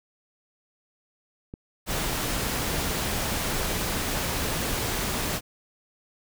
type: click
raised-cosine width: 3 ms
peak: -24 dBFS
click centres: 1.539 s
type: noise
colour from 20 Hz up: pink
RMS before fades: -28 dBFS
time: 1.86-5.41 s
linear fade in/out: 50 ms
effects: none